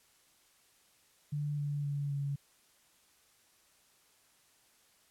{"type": "tone with pitch steps", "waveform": "sine", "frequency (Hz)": [146.83, 144.89, 142.98, 141.09], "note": ["D3", "D3", "D3", "C#3"], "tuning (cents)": [0, -23, -46, 31], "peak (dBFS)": -32, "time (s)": [1.32, 2.36], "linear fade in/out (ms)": 10, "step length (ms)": 260, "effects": ["white hiss -67 dBFS RMS until 5.1 s", "low-pass 12000 Hz 12 dB/octave"]}